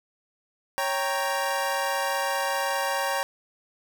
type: chord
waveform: 25% pulse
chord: G diminished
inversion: second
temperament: equal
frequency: 554.4 / 784 / 932.3 Hz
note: Db5 / G5 / Bb5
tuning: 0 / 0 / 0 cents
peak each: -25 / -26 / -26 dBFS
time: 0.78-3.23 s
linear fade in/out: 0 ms
effects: none